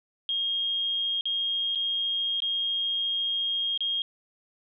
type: tone with dropouts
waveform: sine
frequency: 3243 Hz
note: G#7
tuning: 42 cents flat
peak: -25 dBFS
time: 0.29-4.02 s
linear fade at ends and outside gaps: 1 ms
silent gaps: 1.21-1.255 / 1.75-1.756 / 2.403-2.421 / 3.776-3.806 s
effects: none